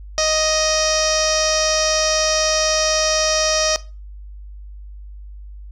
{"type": "tone with low-pass filter", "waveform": "sawtooth", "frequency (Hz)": 624, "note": "D#5", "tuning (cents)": 5, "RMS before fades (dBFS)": -18, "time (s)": [0.18, 3.76], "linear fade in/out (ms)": 0, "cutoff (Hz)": 5600, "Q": 7.5, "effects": ["noise-tail reverb RT60 0.3 s tail -18 dB re dry", "added 50 Hz sine -33 dBFS peak until 5.71 s"]}